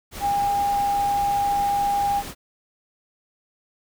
sine tone in noise, 807 Hz, G#5, 50 cents flat, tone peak -19 dBFS, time 0.2-2.23 s, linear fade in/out 50 ms, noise pink, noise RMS -35 dBFS, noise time 0.11-2.35 s, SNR +13 dB, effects none

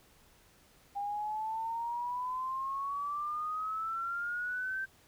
sine exponential sweep, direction up, 802 to 1568 Hz, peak -33 dBFS, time 0.95-4.86 s, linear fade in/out 20 ms, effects pink hiss -63 dBFS RMS until 5.07 s

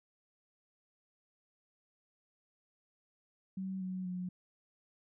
sine tone with pitch steps, 190 / 185.55 / 181.21 Hz, F#3 / F#3 / F#3, +46 / +5 / -36 cents, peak -36 dBFS, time 3.57-4.29 s, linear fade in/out 5 ms, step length 240 ms, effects none

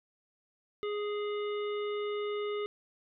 harmonic tone with a mistuned harmonic, 415.3 Hz, G#4, in tune, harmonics 1 / 3 / 5 / 7 / 9, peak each -32 / -42 / -46 / -49 / -51 dBFS, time 0.83-2.66 s, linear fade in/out 0 ms, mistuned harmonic 9, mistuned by -61 cents, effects none

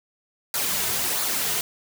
white noise with flanger, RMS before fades -25 dBFS, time 0.54-1.61 s, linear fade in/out 2 ms, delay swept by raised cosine 0.34 to 3.64 ms, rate 1.5 Hz, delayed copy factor -0.5, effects none

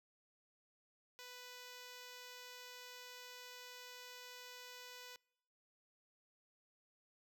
5% pulse tone, 495.7 Hz, B4, 6 cents sharp, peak -40 dBFS, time 1.19-5.16 s, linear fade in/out 0 ms, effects noise-tail reverb RT60 0.8 s tail -26 dB re dry

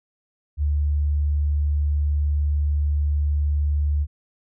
sine tone, 73.4 Hz, D2, in tune, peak -18 dBFS, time 0.57-4.07 s, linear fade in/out 50 ms, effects none

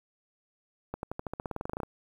accelerating click train, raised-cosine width 1 ms, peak -20 dBFS, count 17, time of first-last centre 0.94-1.833 s, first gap 91 ms, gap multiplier 0.93, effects 9-bit

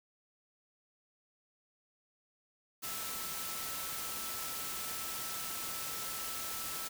sine tone in noise, 1318.5 Hz, E6, in tune, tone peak -48 dBFS, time 2.82-6.89 s, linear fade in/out 20 ms, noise white, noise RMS -40 dBFS, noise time 2.82-6.89 s, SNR -11 dB, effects none

